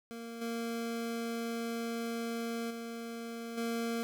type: tone with level steps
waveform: 25% pulse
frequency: 231.4 Hz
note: A#3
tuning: 13 cents flat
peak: -38 / -31 / -36 / -29 dBFS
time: 0.11-4.03 s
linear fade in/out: 0 ms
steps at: 0.41 / 2.7 / 3.57 s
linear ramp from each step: 10 ms
effects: 11-bit